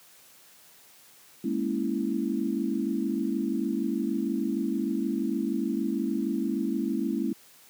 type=chord; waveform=sine; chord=A# half-diminished seventh; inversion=third; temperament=equal with one note detuned; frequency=206.6 / 233.1 / 277.2 / 329.6 Hz; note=G#3 / A#3 / C#4 / E4; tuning=-9 / 0 / 0 / 0 cents; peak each=-31 dBFS; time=1.44-7.33 s; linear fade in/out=5 ms; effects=white hiss -55 dBFS RMS until 7.69 s + high-pass 100 Hz 12 dB/octave